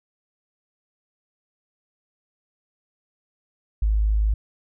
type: tone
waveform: sine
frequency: 52.8 Hz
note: G#1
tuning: 29 cents sharp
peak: -17 dBFS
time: 3.82-4.34 s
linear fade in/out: 5 ms
effects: none